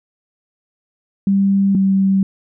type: tone pair in turn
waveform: sine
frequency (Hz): 196.6 / 193.45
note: G3 / G3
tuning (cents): +5 / -23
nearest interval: unison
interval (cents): 28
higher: first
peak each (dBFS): -11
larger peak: neither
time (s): 1.27-1.75 / 1.75-2.23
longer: neither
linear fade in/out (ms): 2
effects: none